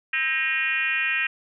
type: tone with frequency modulation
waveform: sine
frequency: 2161 Hz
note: C#7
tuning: 45 cents flat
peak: -21 dBFS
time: 0.13-1.27 s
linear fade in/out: 5 ms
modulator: 285 Hz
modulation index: 2.1
effects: none